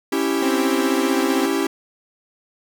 45% pulse chord, C# diminished, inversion none, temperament equal, 277.2 / 329.6 / 392 Hz, C#4 / E4 / G4, 0 / 0 / 0 cents, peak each -23 dBFS, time 0.12-1.67 s, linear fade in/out 5 ms
sawtooth tone with vibrato, 261.6 Hz, C4, in tune, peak -18 dBFS, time 0.42-1.46 s, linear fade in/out 5 ms, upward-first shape triangle, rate 4.7 Hz, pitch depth 13 cents each way
effects none

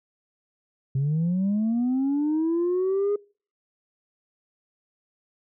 sine linear sweep, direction up, 130.81 to 415.3 Hz, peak -19 dBFS, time 0.95-3.16 s, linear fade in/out 5 ms, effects noise-tail reverb RT60 0.4 s tail -26 dB re dry + tanh soft clip ceiling -19 dBFS

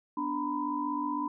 sine tone cluster, 248.1 / 293.9 / 949 / 1005 Hz, B3 / D4 / A#5 / B5, +8 / +1 / +31 / +30 cents, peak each -39 / -33 / -38 / -33 dBFS, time 0.17-1.28 s, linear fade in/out 5 ms, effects none

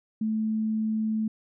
sine tone, 218.4 Hz, A3, 13 cents flat, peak -24 dBFS, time 0.21-1.28 s, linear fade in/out 5 ms, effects none

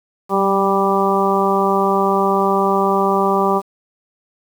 harmonic tone with a mistuned harmonic, 196 Hz, G3, in tune, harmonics 1 / 2 / 3 / 4 / 5 / 6, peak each -21 / -18 / -23 / -20 / -21 / -20 dBFS, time 0.29-3.62 s, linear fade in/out 50 ms, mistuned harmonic 1, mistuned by -25 cents, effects 7-bit

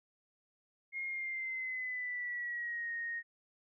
sine tone with pitch glide, 2140 to 1863 Hz, C7 to A#6, +38 to -2 cents, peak -36 dBFS, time 0.92-3.23 s, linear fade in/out 50 ms, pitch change -240 cents, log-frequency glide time 1.06-2.92 s, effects none

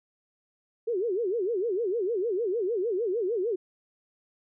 sine tone with vibrato, 415.3 Hz, G#4, in tune, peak -25 dBFS, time 0.87-3.56 s, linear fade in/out 10 ms, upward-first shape sine, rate 6.6 Hz, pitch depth 260 cents each way, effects none

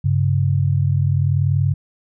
sine tone pair together, 98 / 138.59 Hz, G2 / C#3, 0 / 0 cents, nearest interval tritone, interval 600 cents, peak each -17 dBFS, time 0.04-1.74 s, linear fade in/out 10 ms, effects none

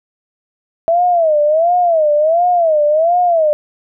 sine tone with vibrato, 651 Hz, E5, 22 cents flat, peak -9 dBFS, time 0.88-3.53 s, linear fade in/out 0 ms, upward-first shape sine, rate 1.4 Hz, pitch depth 170 cents each way, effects none

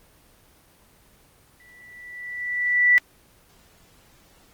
sine tone with exponential growth, 1965 Hz, B6, 9 cents flat, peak -11 dBFS, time 1.6-2.98 s, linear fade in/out 0 ms, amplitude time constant 300 ms, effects pink hiss -56 dBFS RMS until 4.53 s + Opus 24 kbps

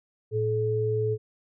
sine tone pair together, 112.42 / 430 Hz, A2 / A4, +38 / -40 cents, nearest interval octave + major seventh, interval 2322 cents, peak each -27 / -25 dBFS, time 0.31-1.18 s, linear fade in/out 50 ms, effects none

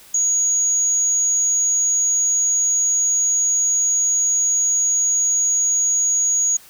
sine tone, 6700 Hz, G#8, 14 cents sharp, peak -15 dBFS, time 0.14-6.57 s, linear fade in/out 5 ms, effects white hiss -46 dBFS RMS until 6.69 s

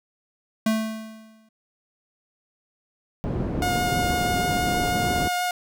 square tone with exponential decay, 220 Hz, A3, in tune, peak -18 dBFS, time 0.66-1.49 s, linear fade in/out 5 ms, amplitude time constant 180 ms
white low-pass noise, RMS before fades -27 dBFS, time 3.24-5.28 s, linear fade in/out 0 ms, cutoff 310 Hz, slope 12 dB/octave
sawtooth tone with vibrato, 717 Hz, F5, 45 cents sharp, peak -19 dBFS, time 3.62-5.51 s, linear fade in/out 2 ms, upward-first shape sine, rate 6.2 Hz, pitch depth 10 cents each way
effects none

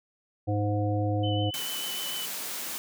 harmonic tone, 103.7 Hz, G#2, 2 cents flat, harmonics 1 / 3 / 5 / 7, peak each -26 / -31 / -33 / -34 dBFS, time 0.47-1.51 s, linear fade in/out 20 ms
sine tone with vibrato, 3010 Hz, F#7, 29 cents sharp, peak -34 dBFS, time 1.23-2.26 s, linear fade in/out 10 ms, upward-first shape sine, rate 6.8 Hz, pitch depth 20 cents each way
white high-pass noise, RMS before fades -35 dBFS, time 1.54-2.78 s, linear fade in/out 0 ms, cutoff 130 Hz, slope 96 dB/octave
effects none

